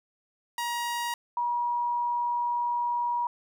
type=tone pair in turn; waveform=sawtooth / sine; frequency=950 / 959.4 Hz; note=A#5 / A#5; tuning=+33 / +50 cents; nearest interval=unison; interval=17 cents; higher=second; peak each=-25 dBFS; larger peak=neither; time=0.58-1.14 / 1.37-3.27 s; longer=second; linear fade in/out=2 ms; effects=none